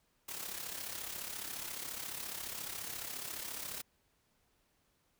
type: noise with amplitude modulation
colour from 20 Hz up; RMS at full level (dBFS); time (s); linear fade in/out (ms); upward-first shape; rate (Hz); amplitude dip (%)
white; -40; 0.28-3.82; 10; sine; 34.4; 60
effects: pink hiss -75 dBFS RMS until 5.19 s